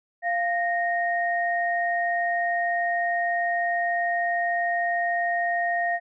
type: tone pair together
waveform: sine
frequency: 695 / 1856.7 Hz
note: F5 / A#6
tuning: -9 / -7 cents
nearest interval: octave + perfect fourth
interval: 1702 cents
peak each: -24 / -26 dBFS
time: 0.22-6 s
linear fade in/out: 50 ms
effects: none